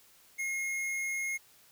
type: tone with hard clipping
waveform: sine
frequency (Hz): 2152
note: C7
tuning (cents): +48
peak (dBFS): -33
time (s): 0.38-1.38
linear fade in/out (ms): 20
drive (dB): 15
effects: white hiss -61 dBFS RMS until 1.71 s